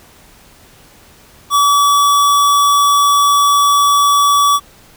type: tone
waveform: square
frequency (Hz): 1144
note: D6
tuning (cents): -46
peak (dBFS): -9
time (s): 1.5-4.6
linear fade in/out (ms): 50
effects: pink hiss -44 dBFS RMS until 4.96 s